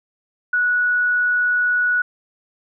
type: tone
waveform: sine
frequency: 1468 Hz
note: F#6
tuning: 14 cents flat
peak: -15 dBFS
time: 0.53-2.02 s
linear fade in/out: 5 ms
effects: none